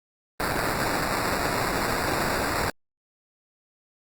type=noise with sample-and-hold; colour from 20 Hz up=white; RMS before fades=-26 dBFS; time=0.4-2.7 s; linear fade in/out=0 ms; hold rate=3150 Hz; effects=Opus 32 kbps